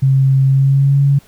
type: tone with pitch glide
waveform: sine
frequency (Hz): 134.5 to 139.97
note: C3 to C#3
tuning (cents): +48 to +17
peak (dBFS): -8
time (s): 0.02-1.19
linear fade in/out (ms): 10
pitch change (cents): +69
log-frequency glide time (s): 0.47-1
effects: pink hiss -48 dBFS RMS until 1.27 s